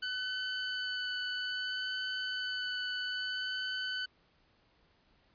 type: tone with vibrato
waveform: 20% pulse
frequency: 1502 Hz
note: F#6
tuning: 26 cents sharp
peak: -29 dBFS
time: 0.02-4.06 s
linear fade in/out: 10 ms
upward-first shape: sine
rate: 0.61 Hz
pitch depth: 10 cents each way
effects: pink hiss -69 dBFS RMS until 5.34 s + resampled to 11025 Hz